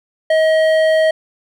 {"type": "tone with hard clipping", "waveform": "sine", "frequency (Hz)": 634, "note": "D#5", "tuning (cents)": 32, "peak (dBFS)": -12, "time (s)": [0.3, 1.11], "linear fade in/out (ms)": 5, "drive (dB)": 10, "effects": []}